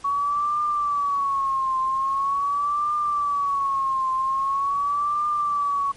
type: tone with vibrato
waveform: sine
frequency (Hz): 1120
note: C#6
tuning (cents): +18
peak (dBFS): -20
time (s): 0.04-5.92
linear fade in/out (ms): 10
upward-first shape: triangle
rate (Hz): 0.43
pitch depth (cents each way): 120
effects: pink hiss -49 dBFS RMS until 5.96 s + MP3 48 kbps